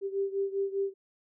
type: beating tone pair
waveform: sine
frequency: 392 / 397 Hz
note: G4 / G4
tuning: 0 / +22 cents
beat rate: 5 Hz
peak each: -30 / -33 dBFS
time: 0.01-0.94 s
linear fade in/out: 50 ms
effects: none